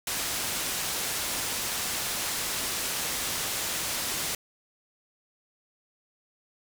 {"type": "low-pass noise", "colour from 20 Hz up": "white", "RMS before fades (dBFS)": -31, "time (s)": [0.07, 4.35], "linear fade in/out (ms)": 2, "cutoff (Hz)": 11000, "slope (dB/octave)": 12, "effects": []}